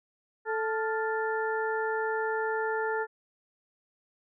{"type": "harmonic tone with a mistuned harmonic", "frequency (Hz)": 440, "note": "A4", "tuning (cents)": 0, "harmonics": [1, 2, 3, 4], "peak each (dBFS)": [-30, -33, -35, -36], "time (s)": [0.45, 3.07], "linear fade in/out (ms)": 50, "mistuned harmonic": 3, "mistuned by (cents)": 99, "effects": []}